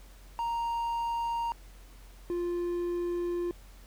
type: tone pair in turn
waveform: triangle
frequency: 932.3 / 349.2 Hz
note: A#5 / F4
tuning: 0 / 0 cents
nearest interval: octave + perfect fourth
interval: 1700 cents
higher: first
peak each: -27 dBFS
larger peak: neither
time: 0.39-1.52 / 2.3-3.51 s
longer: second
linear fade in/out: 0 ms
effects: added 45 Hz sine -49 dBFS peak until 3.86 s + pink hiss -58 dBFS RMS until 3.86 s